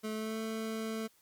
25% pulse tone with pitch glide, 216.8 to 221.5 Hz, A3 to A3, -25 to +12 cents, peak -31 dBFS, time 0.03-1.08 s, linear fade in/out 20 ms, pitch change +37 cents, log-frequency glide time 0.13-0.39 s, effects white hiss -67 dBFS RMS until 1.21 s + MP3 96 kbps

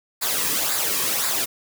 white noise with flanger, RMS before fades -23 dBFS, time 0.21-1.46 s, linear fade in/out 20 ms, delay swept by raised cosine 0.33 to 1.43 ms, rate 1.9 Hz, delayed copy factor -0.6, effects none

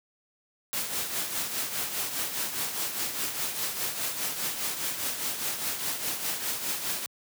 white noise with tremolo, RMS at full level -29 dBFS, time 0.73-7.06 s, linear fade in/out 0 ms, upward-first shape triangle, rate 4.9 Hz, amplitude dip 60%, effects high-pass 100 Hz 12 dB/octave

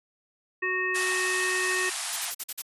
harmonic tone, 370 Hz, F#4, in tune, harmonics 1 / 3 / 5 / 7, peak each -32 / -35 / -27 / -33 dBFS, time 0.62-1.9 s, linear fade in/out 10 ms
white band-pass noise, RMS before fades -33 dBFS, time 0.94-2.32 s, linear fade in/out 20 ms, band 660 to 11000 Hz, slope 96 dB/octave
blue noise bursts, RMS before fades -31 dBFS, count 6, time 2.12-2.621 s, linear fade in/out 10 ms, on 46 ms, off 45 ms
effects resampled to 32000 Hz

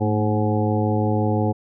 harmonic tone with a mistuned harmonic, 105.8 Hz, G#2, 33 cents sharp, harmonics 1 / 2 / 3 / 4 / 5 / 7 / 8, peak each -21 / -24 / -26 / -27 / -28 / -29 / -30 dBFS, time 0-1.53 s, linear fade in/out 20 ms, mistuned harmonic 2, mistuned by +57 cents, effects none

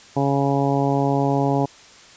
harmonic tone, 139.1 Hz, C#3, 6 cents sharp, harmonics 1 / 2 / 3 / 4 / 5 / 6 / 7, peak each -22 / -22 / -25 / -27 / -26 / -26 / -31 dBFS, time 0.16-1.66 s, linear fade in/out 10 ms, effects white hiss -46 dBFS RMS until 2.16 s + resampled to 16000 Hz

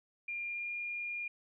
sine tone with pitch glide, 2400 to 2415 Hz, D7 to D7, +37 to +48 cents, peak -36 dBFS, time 0.28-1.28 s, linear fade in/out 5 ms, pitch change +11 cents, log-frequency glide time 0.47-0.73 s, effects none

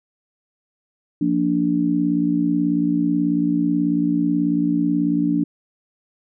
sine chord, Bb major, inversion second, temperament just, 174.81 / 233.1 / 291.4 Hz, F3 / Bb3 / D4, +2 / 0 / -13 cents, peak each -23 / -24 / -18 dBFS, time 1.21-5.44 s, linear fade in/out 5 ms, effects none

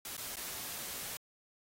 white noise with dropouts, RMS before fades -42 dBFS, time 0.05-1.17 s, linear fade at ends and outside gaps 1 ms, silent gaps 0.167-0.178 / 0.358-0.368 s, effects AAC 48 kbps

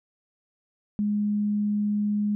sine tone, 207.7 Hz, G#3, in tune, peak -22 dBFS, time 0.99-2.35 s, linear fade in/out 0 ms, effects none

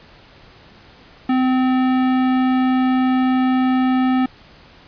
sine tone with hard clipping, 257.4 Hz, C4, 28 cents flat, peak -16 dBFS, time 1.29-4.26 s, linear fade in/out 5 ms, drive 16 dB, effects pink hiss -46 dBFS RMS until 4.87 s + resampled to 11025 Hz

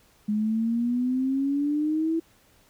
sine exponential sweep, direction up, 208.1 to 330.6 Hz, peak -22 dBFS, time 0.28-2.2 s, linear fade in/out 10 ms, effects pink hiss -60 dBFS RMS until 2.69 s

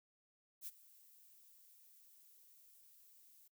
violet noise with ADSR envelope, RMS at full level -45 dBFS, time 0.61-3.48 s, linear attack 61 ms, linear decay 32 ms, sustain -20 dB, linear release 6 ms, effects noise-tail reverb RT60 0.1 s tail -23 dB re dry

